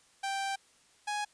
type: tone pair in turn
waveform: sawtooth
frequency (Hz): 784 / 832.1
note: G5 / G#5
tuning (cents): 0 / +3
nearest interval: minor second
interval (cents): 103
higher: second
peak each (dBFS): -28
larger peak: neither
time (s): 0.23-0.56 / 1.07-1.25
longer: first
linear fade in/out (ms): 10
effects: white hiss -64 dBFS RMS until 1.33 s + resampled to 22050 Hz